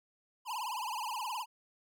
square tone with vibrato, 932.3 Hz, A#5, in tune, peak -36 dBFS, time 0.45-1.46 s, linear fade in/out 50 ms, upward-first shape triangle, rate 19 Hz, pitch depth 220 cents each way, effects none

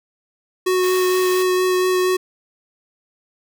square tone with vibrato, 368.1 Hz, F#4, 9 cents flat, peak -16 dBFS, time 0.66-2.17 s, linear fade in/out 10 ms, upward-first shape sine, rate 4.3 Hz, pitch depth 10 cents each way
white high-pass noise, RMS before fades -32 dBFS, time 0.83-1.43 s, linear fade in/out 5 ms, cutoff 200 Hz, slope 24 dB/octave
effects none

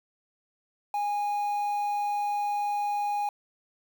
triangle tone with quantisation, 823 Hz, G#5, 16 cents flat, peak -24 dBFS, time 0.94-3.29 s, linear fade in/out 2 ms, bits 8, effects none

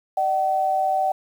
sine tone pair together, 605.3 / 761 Hz, D#5 / F#5, -48 / +48 cents, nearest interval major third, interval 396 cents, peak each -26 / -19 dBFS, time 0.17-1.12 s, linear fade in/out 5 ms, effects 8-bit

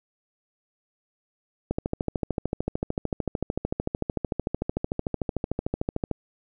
click train, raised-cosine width 2 ms, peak -12 dBFS, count 60, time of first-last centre 1.71-6.113 s, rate 13.4 Hz, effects none

